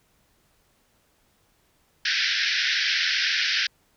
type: band-pass noise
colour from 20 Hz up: pink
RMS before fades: -24 dBFS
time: 2.05-3.67 s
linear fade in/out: 5 ms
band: 1500 to 5600 Hz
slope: 96 dB/octave
effects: pink hiss -65 dBFS RMS until 3.96 s